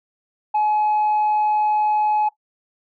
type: tone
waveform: sine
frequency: 848 Hz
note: G#5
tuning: 36 cents sharp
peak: -14 dBFS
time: 0.54-2.29 s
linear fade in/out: 10 ms
effects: noise-tail reverb RT60 0.1 s tail -18 dB re dry + tanh soft clip ceiling -14 dBFS